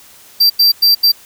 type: tone bursts at uneven times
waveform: square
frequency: 4699 Hz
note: D8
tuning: in tune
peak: -7 dBFS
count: 4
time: 0.4-0.5 / 0.59-0.72 / 0.82-0.95 / 1.03-1.12 s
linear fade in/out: 10 ms
effects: white hiss -42 dBFS RMS until 1.25 s